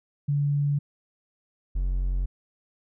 sine / triangle tone pair in turn, 143.7 / 45.26 Hz, D3 / F#1, -37 / -37 cents, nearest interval octave + minor sixth, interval 2000 cents, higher first, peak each -21 dBFS, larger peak neither, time 0.28-0.79 / 1.75-2.26 s, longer neither, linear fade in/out 10 ms, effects none

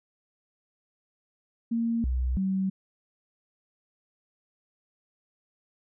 sine tone with pitch steps, 230.9 / 63 / 190.9 Hz, A#3 / B1 / G3, -16 / +35 / -46 cents, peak -24 dBFS, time 1.71-2.7 s, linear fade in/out 10 ms, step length 330 ms, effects none

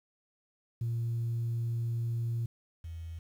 sine tone pair in turn, 116.54 / 82.41 Hz, A#2 / E2, 0 / 0 cents, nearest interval tritone, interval 600 cents, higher first, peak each -28 / -38 dBFS, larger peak first, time 0.81-2.46 / 2.84-3.19 s, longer first, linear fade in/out 5 ms, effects tanh soft clip ceiling -27 dBFS + 10-bit

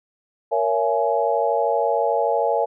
sine chord, A# half-diminished seventh, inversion none, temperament just, 466.2 / 559.4 / 671.3 / 839.1 Hz, A#4 / C#5 / E5 / G#5, 0 / +16 / +31 / +18 cents, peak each -23 dBFS, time 0.51-2.66 s, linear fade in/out 20 ms, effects none

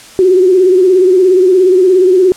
sine tone with vibrato, 370 Hz, F#4, in tune, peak -4 dBFS, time 0.19-2.32 s, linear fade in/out 0 ms, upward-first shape sine, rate 17 Hz, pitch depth 68 cents each way, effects white hiss -35 dBFS RMS until 2.36 s + low-pass 9000 Hz 12 dB/octave

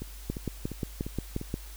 two click trains, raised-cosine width 3 ms, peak -17 / -23 dBFS, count 8 / 5, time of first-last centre 0.3-1.541 / 0.02-1.414 s, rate 5.64 / 2.87 Hz, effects added 50 Hz sine -42 dBFS peak until 1.76 s + white hiss -50 dBFS RMS until 1.76 s

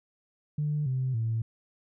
sine tone with pitch steps, 149.2 / 129.89 / 113.07 Hz, D3 / C3 / A2, +28 / -12 / +48 cents, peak -25 dBFS, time 0.58-1.42 s, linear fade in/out 5 ms, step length 280 ms, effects tanh soft clip ceiling -21 dBFS

